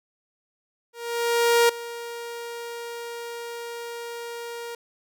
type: tone with ADSR envelope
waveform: sawtooth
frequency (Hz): 470.2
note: A#4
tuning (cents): +15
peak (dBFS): -11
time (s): 0.93-4.75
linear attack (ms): 760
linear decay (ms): 6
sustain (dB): -18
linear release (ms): 3
effects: none